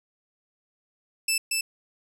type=tone with echo; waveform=15% pulse; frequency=2640 Hz; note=E7; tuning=2 cents sharp; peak=-15 dBFS; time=1.28-1.38 s; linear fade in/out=5 ms; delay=230 ms; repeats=1; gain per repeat=-2 dB; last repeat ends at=1.61 s; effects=none